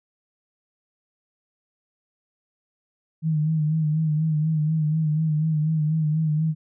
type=tone with vibrato; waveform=sine; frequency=155.56 Hz; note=D#3; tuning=in tune; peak=-19 dBFS; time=3.22-6.55 s; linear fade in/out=50 ms; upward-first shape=sine; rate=4.1 Hz; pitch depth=52 cents each way; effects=none